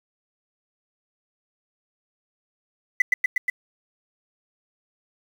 sine tone with echo, 2000 Hz, B6, 21 cents sharp, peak -11 dBFS, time 3-3.02 s, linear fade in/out 5 ms, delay 120 ms, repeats 4, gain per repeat -2 dB, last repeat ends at 3.5 s, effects tanh soft clip ceiling -11 dBFS + 7-bit

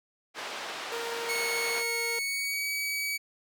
pink band-pass noise, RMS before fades -38 dBFS, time 0.34-1.84 s, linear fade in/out 50 ms, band 590 to 4700 Hz, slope 12 dB/octave
sawtooth tone, 466.2 Hz, A#4, in tune, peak -30 dBFS, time 0.92-2.19 s, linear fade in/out 2 ms
sawtooth tone with pitch glide, 2200 to 2274 Hz, C#7 to C#7, -14 to +44 cents, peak -26 dBFS, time 1.28-3.18 s, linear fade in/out 20 ms, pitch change +58 cents, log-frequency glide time 2.09-2.68 s
effects none

